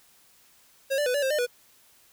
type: tone with pitch steps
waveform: square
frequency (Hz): 542 / 587 / 498.1 / 575 / 530 / 603 / 488.4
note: C#5 / D5 / B4 / D5 / C5 / D5 / B4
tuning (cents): -39 / -1 / +15 / -37 / +22 / +46 / -19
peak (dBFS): -24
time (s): 0.9-1.467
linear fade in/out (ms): 20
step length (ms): 81
effects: white hiss -59 dBFS RMS until 2.12 s